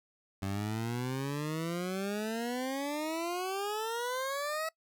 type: exponential sweep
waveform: 20% pulse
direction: up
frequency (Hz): 95.2 to 650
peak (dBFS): -28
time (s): 0.42-4.69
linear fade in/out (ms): 5
effects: noise-tail reverb RT60 0.1 s tail -22 dB re dry